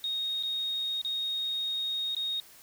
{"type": "tone with dropouts", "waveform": "sine", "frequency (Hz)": 3729, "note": "A#7", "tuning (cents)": 0, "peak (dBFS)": -29, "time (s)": [0.04, 2.4], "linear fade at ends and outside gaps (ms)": 1, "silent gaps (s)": [[0.427, 0.434], [1.015, 1.048], [2.149, 2.166]], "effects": ["white hiss -54 dBFS RMS until 2.62 s"]}